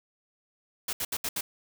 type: noise bursts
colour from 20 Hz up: white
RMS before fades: -31 dBFS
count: 5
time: 0.88-1.41 s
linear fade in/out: 5 ms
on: 50 ms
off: 70 ms
effects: none